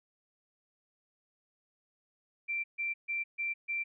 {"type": "tone bursts", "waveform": "sine", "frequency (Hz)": 2353, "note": "D7", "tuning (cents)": 3, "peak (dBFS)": -31, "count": 5, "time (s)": [2.48, 3.84], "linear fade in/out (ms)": 20, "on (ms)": 160, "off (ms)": 140, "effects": []}